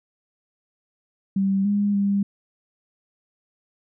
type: tone with pitch steps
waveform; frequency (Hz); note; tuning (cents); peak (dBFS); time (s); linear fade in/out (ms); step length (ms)
sine; 194.7 / 203.8 / 200; G3 / G#3 / G3; -12 / -32 / +35; -18; 1.36-2.23; 5; 290
effects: none